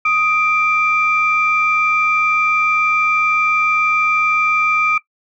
sine tone pair together, 1249 / 2358 Hz, D#6 / D7, +6 / +6 cents, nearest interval major seventh, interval 1100 cents, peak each -15 dBFS, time 0.05-4.98 s, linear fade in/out 5 ms, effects noise-tail reverb RT60 0.1 s tail -19 dB re dry + tanh soft clip ceiling -5 dBFS

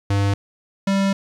square tone pair in turn, 100 / 195.77 Hz, G2 / G3, +35 / -2 cents, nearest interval octave, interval 1163 cents, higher second, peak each -17 dBFS, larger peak neither, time 0.1-0.34 / 0.87-1.13 s, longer second, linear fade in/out 5 ms, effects low-pass 7000 Hz 12 dB/octave + 9-bit

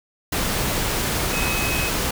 sine tone in noise, 2546 Hz, D#7, 39 cents sharp, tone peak -26 dBFS, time 1.33-1.89 s, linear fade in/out 5 ms, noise pink, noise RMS -23 dBFS, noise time 0.32-2.11 s, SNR -6 dB, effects none

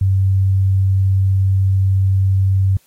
sine tone, 96.1 Hz, G2, 34 cents flat, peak -11 dBFS, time 0.01-2.77 s, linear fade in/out 5 ms, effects white hiss -56 dBFS RMS until 2.86 s + AAC 48 kbps

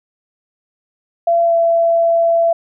sine tone with pitch glide, 679 to 671.2 Hz, F5 to E5, -49 to +31 cents, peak -10 dBFS, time 1.27-2.53 s, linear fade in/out 5 ms, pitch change -20 cents, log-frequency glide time 1.44-1.54 s, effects none

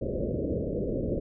white low-pass noise, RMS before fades -30 dBFS, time 0.01-1.2 s, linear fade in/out 10 ms, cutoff 590 Hz, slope 96 dB/octave, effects none

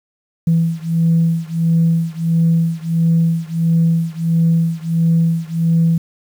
sine beating tone pair, 164.81 / 166.31 Hz, E3 / E3, 0 / +16 cents, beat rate 1.5 Hz, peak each -14 / -15 dBFS, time 0.47-5.98 s, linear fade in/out 5 ms, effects tanh soft clip ceiling -6 dBFS + 7-bit

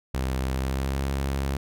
sawtooth tone with pitch glide, 65.41 to 68.19 Hz, C2 to C#2, 0 to -28 cents, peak -21 dBFS, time 0.14-1.57 s, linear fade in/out 5 ms, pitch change +72 cents, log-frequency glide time 0.51-1.02 s, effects none

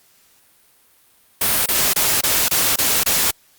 white noise bursts, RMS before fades -17 dBFS, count 7, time 1.41-3.31 s, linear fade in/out 5 ms, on 250 ms, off 25 ms, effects white hiss -55 dBFS RMS until 3.58 s + Opus 48 kbps

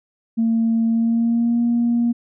sine tone with pitch glide, 227.3 to 236.5 Hz, A#3 to A#3, -43 to +25 cents, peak -14 dBFS, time 0.37-2.13 s, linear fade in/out 20 ms, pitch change +68 cents, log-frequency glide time 0.88-1.61 s, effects tanh soft clip ceiling -11 dBFS

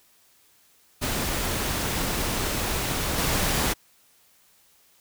pink noise with level steps, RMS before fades -27 / -24 dBFS, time 1.01-3.74 s, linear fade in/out 20 ms, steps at 3.18 s, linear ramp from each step 2 ms, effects white hiss -60 dBFS RMS until 5 s

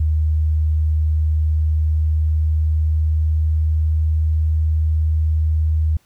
sine tone with pitch glide, 77.5 to 78.31 Hz, D#2 to D#2, -6 to +12 cents, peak -14 dBFS, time 0-5.97 s, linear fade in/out 5 ms, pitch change +18 cents, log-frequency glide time 1.37-4.28 s, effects pink hiss -59 dBFS RMS until 6.05 s

